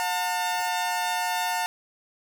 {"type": "tone pair together", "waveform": "sawtooth", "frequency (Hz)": [720, 899.2], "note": ["F#5", "A5"], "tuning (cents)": [-47, 37], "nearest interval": "major third", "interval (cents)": 384, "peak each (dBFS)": [-25, -23], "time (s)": [0, 1.66], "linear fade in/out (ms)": 0, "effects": []}